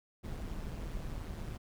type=noise with amplitude modulation; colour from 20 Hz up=brown; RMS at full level=-38 dBFS; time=0.23-1.58 s; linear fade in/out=20 ms; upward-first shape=sine; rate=158 Hz; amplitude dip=55%; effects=none